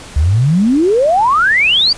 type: exponential sweep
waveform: sine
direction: up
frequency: 68 to 4800 Hz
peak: -8 dBFS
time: 0.16-1.93 s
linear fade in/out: 5 ms
effects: pink hiss -33 dBFS RMS until 1.97 s + resampled to 22050 Hz